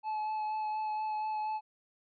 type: tone with vibrato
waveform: triangle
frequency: 860 Hz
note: A5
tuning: 40 cents flat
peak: -30 dBFS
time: 0.03-1.61 s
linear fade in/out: 50 ms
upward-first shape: sine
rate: 4.2 Hz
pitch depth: 14 cents each way
effects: resampled to 11025 Hz